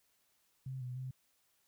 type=tone with pitch steps; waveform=sine; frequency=131.6 / 125.2 / 129.7 Hz; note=C3 / B2 / C3; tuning=+10 / +24 / -15 cents; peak=-39 dBFS; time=0.66-1.11 s; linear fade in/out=5 ms; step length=150 ms; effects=white hiss -75 dBFS RMS until 1.67 s